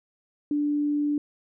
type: tone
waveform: sine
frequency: 293.2 Hz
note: D4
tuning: 3 cents flat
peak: -22 dBFS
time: 0.51-1.18 s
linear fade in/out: 2 ms
effects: none